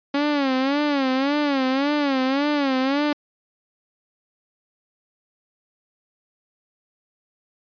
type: tone with vibrato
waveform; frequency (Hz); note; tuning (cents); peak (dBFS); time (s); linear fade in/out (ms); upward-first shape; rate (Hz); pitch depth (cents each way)
sawtooth; 277.2; C#4; 0; -15; 0.14-3.13; 5; sine; 1.8; 120
effects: resampled to 11025 Hz